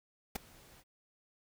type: noise with ADSR envelope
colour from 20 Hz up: pink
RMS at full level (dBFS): -35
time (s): 0.35-0.84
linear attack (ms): 8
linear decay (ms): 11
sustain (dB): -24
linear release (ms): 46
effects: none